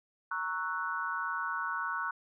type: chord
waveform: sine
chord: F# dominant seventh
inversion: first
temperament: equal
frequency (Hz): 932.3 / 1108.7 / 1318.5 / 1480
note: A#5 / C#6 / E6 / F#6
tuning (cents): 0 / 0 / 0 / 0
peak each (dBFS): -40 / -37 / -39 / -35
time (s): 0.31-2.11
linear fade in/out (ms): 5
effects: none